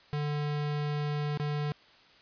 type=tone with dropouts; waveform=square; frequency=147.7 Hz; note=D3; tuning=10 cents sharp; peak=-30 dBFS; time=0.13-1.72 s; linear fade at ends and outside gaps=0 ms; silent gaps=1.374-1.398 s; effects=white hiss -58 dBFS RMS until 2.21 s + resampled to 11025 Hz